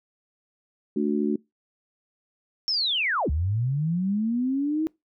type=harmonic tone; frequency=73.42 Hz; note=D2; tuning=in tune; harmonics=3 / 4 / 5; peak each=-25 / -26 / -27 dBFS; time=0.96-1.36 s; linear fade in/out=5 ms
type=linear two-way sweep; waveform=sine; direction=down then up; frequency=5490 to 67.7 to 322.7 Hz; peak=-22 dBFS; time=2.68-4.87 s; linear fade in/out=0 ms; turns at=3.3 s
effects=noise-tail reverb RT60 0.2 s tail -24 dB re dry